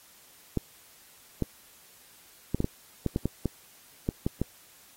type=clicks; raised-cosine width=3 ms; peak=-13 dBFS; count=12; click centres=0.573 / 1.423 / 2.546 / 2.604 / 2.644 / 3.063 / 3.161 / 3.256 / 3.457 / 4.089 / 4.265 / 4.416 s; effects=white hiss -56 dBFS RMS until 4.96 s + AAC 48 kbps